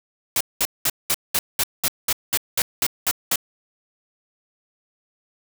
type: noise bursts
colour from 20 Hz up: white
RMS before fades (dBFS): -20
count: 13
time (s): 0.36-3.358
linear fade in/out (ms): 2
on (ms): 46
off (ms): 200
effects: none